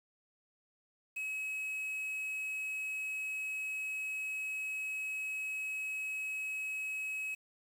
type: tone with quantisation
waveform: triangle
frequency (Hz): 2560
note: D#7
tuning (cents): +49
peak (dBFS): -34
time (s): 1.16-7.35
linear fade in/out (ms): 10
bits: 9
effects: none